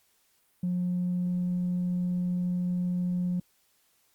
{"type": "tone with tanh clipping", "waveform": "triangle", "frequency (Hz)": 178.7, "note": "F3", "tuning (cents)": 40, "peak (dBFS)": -26, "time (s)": [0.63, 3.4], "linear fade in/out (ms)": 5, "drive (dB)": 5, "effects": ["white hiss -68 dBFS RMS until 4.14 s", "Opus 48 kbps"]}